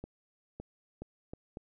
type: accelerating click train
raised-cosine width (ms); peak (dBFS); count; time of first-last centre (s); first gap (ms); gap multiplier
2; -28; 5; 0.04-1.571; 560; 0.75
effects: none